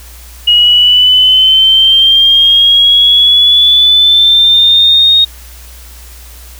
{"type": "linear sweep", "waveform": "sine", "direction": "up", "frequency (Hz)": [2888, 3729], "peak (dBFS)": -3, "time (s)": [0.47, 5.25], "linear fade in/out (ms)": 10, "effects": ["added 60 Hz sine -31 dBFS peak until 6.59 s", "white hiss -36 dBFS RMS until 6.59 s"]}